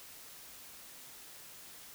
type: silence
effects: white hiss -52 dBFS RMS until 1.94 s